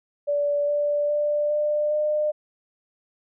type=tone with pitch steps; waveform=sine; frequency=579 / 585.1 / 591.2 / 597.3 / 603.6 Hz; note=D5 / D5 / D5 / D5 / D5; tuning=-25 / -7 / +11 / +29 / +47 cents; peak=-20 dBFS; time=0.27-2.32 s; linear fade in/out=20 ms; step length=410 ms; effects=none